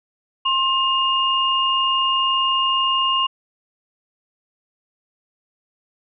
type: tone pair together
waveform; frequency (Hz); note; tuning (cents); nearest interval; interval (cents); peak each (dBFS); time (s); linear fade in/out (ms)
sine; 1061 / 2833; C6 / F7; +24 / +24; octave + perfect fourth; 1700; -19; 0.45-3.27; 10
effects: none